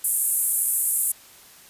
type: band-pass noise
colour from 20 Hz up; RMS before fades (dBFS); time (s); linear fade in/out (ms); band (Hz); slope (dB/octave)
white; -23; 0.04-1.12; 5; 8400 to 13000; 48
effects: white hiss -49 dBFS RMS until 1.69 s + resampled to 32000 Hz